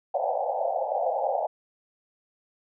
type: band-pass noise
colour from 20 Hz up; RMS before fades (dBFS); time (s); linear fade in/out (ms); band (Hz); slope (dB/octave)
white; -27; 0.14-1.47; 10; 510 to 840; 96
effects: none